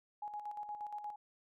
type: tone with tremolo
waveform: sine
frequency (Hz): 834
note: G#5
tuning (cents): +7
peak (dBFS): -39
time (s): 0.22-1.16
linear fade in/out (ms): 5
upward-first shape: square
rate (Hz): 8.5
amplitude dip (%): 55
effects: none